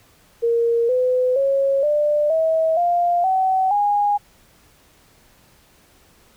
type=tone with pitch steps; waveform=sine; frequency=466.2 / 505.5 / 548 / 594.2 / 644.2 / 698.5 / 757.3 / 821.1 Hz; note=A#4 / B4 / C#5 / D5 / E5 / F5 / F#5 / G#5; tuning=0 / +40 / -20 / +20 / -40 / 0 / +40 / -20 cents; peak=-15 dBFS; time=0.42-4.18 s; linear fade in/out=20 ms; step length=470 ms; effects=pink hiss -54 dBFS RMS until 6.36 s